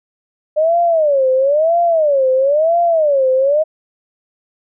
sine tone with vibrato, 598 Hz, D5, 31 cents sharp, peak -10 dBFS, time 0.56-3.64 s, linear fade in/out 20 ms, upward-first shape sine, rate 1 Hz, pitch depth 250 cents each way, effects none

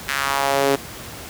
sawtooth tone with high-pass filter sweep, 138.59 Hz, C#3, in tune, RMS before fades -20 dBFS, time 0.08-0.76 s, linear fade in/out 10 ms, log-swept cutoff 1800 to 360 Hz, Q 2, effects pink hiss -35 dBFS RMS until 1.29 s + high-pass 60 Hz 12 dB/octave

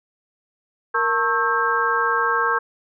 sine tone cluster, 467.1 / 898 / 1092 / 1309 / 1591 Hz, A#4 / A5 / C#6 / E6 / G6, +3 / +35 / -26 / -13 / +25 cents, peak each -26 / -27 / -22 / -24 / -22 dBFS, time 0.94-2.59 s, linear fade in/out 10 ms, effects none

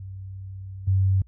sine tone with level steps, 95.7 Hz, G2, 41 cents flat, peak -34 / -17 dBFS, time 0-1.22 s, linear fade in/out 5 ms, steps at 0.87 s, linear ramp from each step 10 ms, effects added 60 Hz sine -49 dBFS peak until 1.27 s

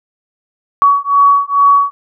sine beating tone pair, 1127 / 1129.3 Hz, C#6 / C#6, +28 / +32 cents, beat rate 2.3 Hz, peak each -10 dBFS, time 0.82-1.91 s, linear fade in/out 0 ms, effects none

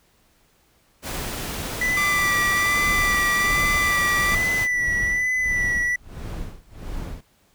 pink noise, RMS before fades -30 dBFS, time 1.02-4.68 s, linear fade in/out 50 ms
triangle tone with vibrato, 1975.5 Hz, B6, in tune, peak -18 dBFS, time 1.81-5.96 s, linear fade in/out 5 ms, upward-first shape sine, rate 1.2 Hz, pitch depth 32 cents each way
sawtooth tone, 1178 Hz, D6, 5 cents sharp, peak -20 dBFS, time 1.97-4.35 s, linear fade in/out 2 ms
brown noise with tremolo, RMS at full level -29 dBFS, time 2.82-7.21 s, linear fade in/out 5 ms, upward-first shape sine, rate 1.5 Hz, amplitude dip 95%
effects pink hiss -61 dBFS RMS until 7.54 s

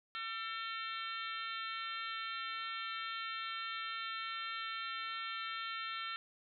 harmonic tone, 449.8 Hz, A4, 38 cents sharp, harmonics 3 / 4 / 5 / 6 / 7 / 8 / 9, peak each -42 / -47 / -48 / -50 / -48 / -50 / -51 dBFS, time 0.15-6.16 s, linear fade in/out 0 ms, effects none

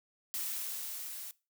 blue noise with level ramp, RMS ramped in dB -36 to -44 dBFS, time 0.34-1.31 s, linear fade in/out 0 ms, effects noise-tail reverb RT60 0.3 s tail -21 dB re dry

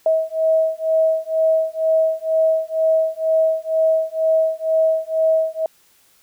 sine beating tone pair, 640 / 642.1 Hz, D#5 / E5, +49 / -46 cents, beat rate 2.1 Hz, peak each -18 dBFS, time 0.06-5.66 s, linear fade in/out 2 ms, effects white hiss -56 dBFS RMS until 6.22 s

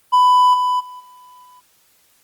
triangle tone with level steps, 997 Hz, B5, 16 cents sharp, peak -7 / -13 / -31 / -40 / -42 dBFS, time 0.12-1.61 s, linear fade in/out 20 ms, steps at 0.53 / 0.79 / 0.99 / 1.43 s, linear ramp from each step 20 ms, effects white hiss -57 dBFS RMS until 2.23 s + Opus 32 kbps

